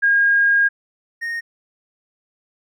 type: tone pair in turn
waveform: sine / triangle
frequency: 1625 / 1853.4 Hz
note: G#6 / A#6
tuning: -38 / -10 cents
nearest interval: major second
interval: 228 cents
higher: second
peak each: -12 / -21 dBFS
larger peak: first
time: 0.02-0.69 / 1.21-1.41 s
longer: first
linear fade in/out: 20 ms
effects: none